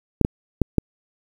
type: clicks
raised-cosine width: 3 ms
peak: -3 dBFS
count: 4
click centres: 0.213 / 0.249 / 0.617 / 0.783 s
effects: 7-bit